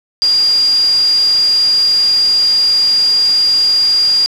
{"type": "tone in noise", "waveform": "sine", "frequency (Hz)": 4815, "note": "D8", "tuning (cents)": 42, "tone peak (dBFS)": -8, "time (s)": [0.22, 4.26], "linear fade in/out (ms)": 0, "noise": "white", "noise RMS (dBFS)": -26, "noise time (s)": [0.22, 4.26], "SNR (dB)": 15, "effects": ["low-pass 8000 Hz 12 dB/octave"]}